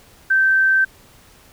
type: tone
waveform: sine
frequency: 1554 Hz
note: G6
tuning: 16 cents flat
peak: -12 dBFS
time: 0.3-0.85 s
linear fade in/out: 10 ms
effects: pink hiss -49 dBFS RMS until 1.52 s